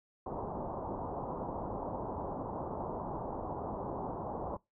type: low-pass noise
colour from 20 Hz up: white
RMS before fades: -39 dBFS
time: 0.26-4.57 s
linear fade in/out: 5 ms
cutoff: 1000 Hz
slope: 48 dB/octave
effects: noise-tail reverb RT60 0.2 s tail -22 dB re dry